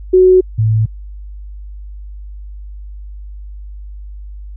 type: tone pair in turn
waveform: sine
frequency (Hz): 370 / 110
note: F#4 / A2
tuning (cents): 0 / 0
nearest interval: octave + major sixth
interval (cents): 2100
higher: first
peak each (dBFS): -4 / -9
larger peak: first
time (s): 0.13-0.41 / 0.58-0.86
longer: neither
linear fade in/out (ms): 10
effects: added 50 Hz sine -27 dBFS peak until 4.56 s